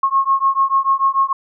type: beating tone pair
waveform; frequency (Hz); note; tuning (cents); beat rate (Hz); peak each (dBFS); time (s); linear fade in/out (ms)
sine; 1082 / 1088.8; C#6 / C#6; -42 / -31; 6.8; -16; 0.03-1.33; 5
effects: none